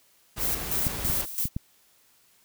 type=noise; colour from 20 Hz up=pink; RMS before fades=-35 dBFS; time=0.36-1.26 s; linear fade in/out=20 ms
type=noise with tremolo; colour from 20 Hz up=violet; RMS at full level=-27 dBFS; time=0.38-1.49 s; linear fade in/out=50 ms; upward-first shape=square; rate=3 Hz; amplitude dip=70%
type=clicks; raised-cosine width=5 ms; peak=-16 / -21 / -18 / -18 / -16 dBFS; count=5; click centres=0.868 / 1.051 / 1.1 / 1.455 / 1.565 s
effects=white hiss -62 dBFS RMS until 2.44 s